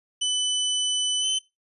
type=tone with pitch glide; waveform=sawtooth; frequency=3000 to 3049 Hz; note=F#7 to G7; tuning=+23 to -49 cents; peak=-19 dBFS; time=0.21-1.39 s; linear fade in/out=10 ms; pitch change=+28 cents; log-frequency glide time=1.21-1.26 s; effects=noise-tail reverb RT60 0.2 s tail -20 dB re dry + resampled to 24000 Hz